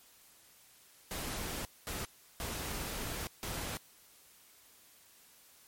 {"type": "noise bursts at uneven times", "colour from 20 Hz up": "pink", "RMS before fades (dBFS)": -39, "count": 4, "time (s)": [[1.11, 1.65], [1.87, 2.05], [2.4, 3.27], [3.43, 3.77]], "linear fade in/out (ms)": 0, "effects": ["white hiss -61 dBFS RMS until 5.67 s", "MP3 64 kbps"]}